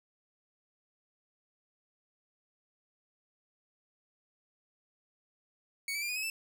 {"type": "tone with pitch steps", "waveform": "sawtooth", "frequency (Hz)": [2231, 2308, 2388, 2471, 2557, 2645], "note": ["C#7", "D7", "D7", "D#7", "D#7", "E7"], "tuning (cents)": [11, -31, 28, -13, 47, 5], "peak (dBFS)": -30, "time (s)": [5.88, 6.3], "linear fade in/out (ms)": 2, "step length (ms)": 70, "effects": []}